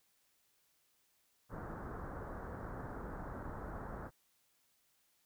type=low-pass noise; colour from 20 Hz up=pink; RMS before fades=-45 dBFS; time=1.49-4.11 s; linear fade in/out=50 ms; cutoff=1600 Hz; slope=48 dB/octave; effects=white hiss -75 dBFS RMS until 5.25 s